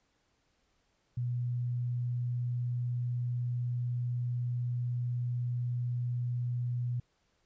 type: tone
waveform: sine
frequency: 122 Hz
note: B2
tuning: 21 cents flat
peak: -30 dBFS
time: 1.17-7 s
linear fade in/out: 5 ms
effects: pink hiss -74 dBFS RMS until 7.45 s + resampled to 16000 Hz